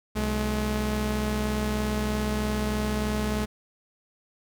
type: tone pair together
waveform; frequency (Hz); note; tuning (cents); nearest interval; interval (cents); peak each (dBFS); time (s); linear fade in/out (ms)
sawtooth; 63.2 / 212.6; B1 / G#3; +41 / +41; octave + major sixth; 2100; -25 / -23; 0.15-3.46; 20
effects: none